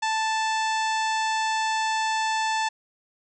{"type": "harmonic tone", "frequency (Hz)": 880, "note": "A5", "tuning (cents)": 0, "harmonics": [1, 2, 3, 4, 5, 6, 7, 8, 9], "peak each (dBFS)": [-24, -30, -34, -36, -38, -40, -41, -42, -43], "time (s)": [0.02, 2.69], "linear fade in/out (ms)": 10, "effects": []}